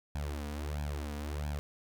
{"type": "tone with flanger", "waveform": "sawtooth", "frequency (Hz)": 73.42, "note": "D2", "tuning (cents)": 0, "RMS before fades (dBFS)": -37, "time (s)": [0.15, 1.59], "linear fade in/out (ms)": 0, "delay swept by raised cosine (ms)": [1.2, 4.2], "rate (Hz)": 1.5, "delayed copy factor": 1, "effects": []}